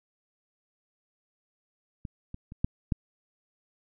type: clicks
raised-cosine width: 5 ms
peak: -24 / -26 / -30 / -12 / -13 dBFS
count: 5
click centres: 2.052 / 2.344 / 2.521 / 2.645 / 2.922 s
effects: none